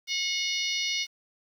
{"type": "harmonic tone", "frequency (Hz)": 726, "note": "F#5", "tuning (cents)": -33, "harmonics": [3, 4, 5, 6, 7, 8], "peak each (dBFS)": [-32, -33, -34, -35, -35, -36], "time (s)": [0.07, 1.07], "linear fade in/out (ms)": 50, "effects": ["9-bit"]}